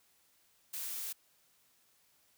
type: noise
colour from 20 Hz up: blue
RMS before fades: -40 dBFS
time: 0.73-1.13 s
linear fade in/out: 10 ms
effects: white hiss -70 dBFS RMS until 2.37 s